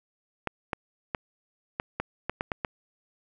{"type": "clicks", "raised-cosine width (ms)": 0.5, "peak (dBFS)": -13, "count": 9, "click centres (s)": [0.473, 0.732, 1.148, 1.799, 2, 2.296, 2.409, 2.518, 2.648], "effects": []}